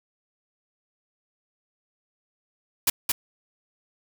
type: noise with echo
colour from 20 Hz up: white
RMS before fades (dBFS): -20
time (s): 2.87-2.9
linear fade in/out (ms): 5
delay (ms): 220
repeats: 1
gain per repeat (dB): -3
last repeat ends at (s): 3.12
effects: none